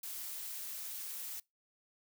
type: noise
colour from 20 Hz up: blue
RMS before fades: -43 dBFS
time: 0.03-1.4 s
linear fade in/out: 5 ms
effects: noise-tail reverb RT60 0.2 s tail -24 dB re dry